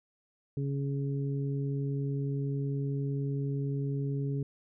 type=harmonic tone; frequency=139.3 Hz; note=C#3; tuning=9 cents sharp; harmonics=1 / 2 / 3; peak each=-30 / -38 / -40 dBFS; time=0.57-4.43 s; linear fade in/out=2 ms; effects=none